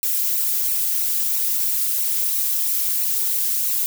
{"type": "noise with flanger", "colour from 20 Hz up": "violet", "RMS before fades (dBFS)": -21, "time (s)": [0.03, 3.86], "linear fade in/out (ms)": 0, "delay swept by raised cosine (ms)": [0.59, 4.89], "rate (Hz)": 3, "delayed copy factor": -1, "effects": []}